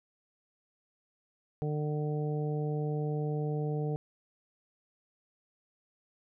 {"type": "harmonic tone", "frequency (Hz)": 150, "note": "D3", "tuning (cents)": 37, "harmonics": [1, 2, 3, 4, 5], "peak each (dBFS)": [-31, -41, -36, -46, -44], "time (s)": [1.62, 3.96], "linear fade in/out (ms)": 0, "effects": []}